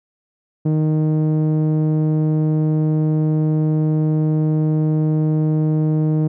sawtooth tone with low-pass filter, 155 Hz, D#3, 6 cents flat, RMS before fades -17 dBFS, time 0.65-6.28 s, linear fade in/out 10 ms, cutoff 370 Hz, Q 0.9, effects none

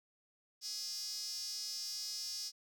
sawtooth tone with high-pass filter, 415.3 Hz, G#4, in tune, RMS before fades -42 dBFS, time 0.61-2.52 s, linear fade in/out 50 ms, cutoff 5200 Hz, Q 8, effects none

